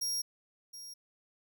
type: tone with echo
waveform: sawtooth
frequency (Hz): 5600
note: F8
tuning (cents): +4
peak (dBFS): -29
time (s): 0.01-0.22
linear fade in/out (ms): 10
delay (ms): 720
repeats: 1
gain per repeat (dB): -13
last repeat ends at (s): 0.94
effects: none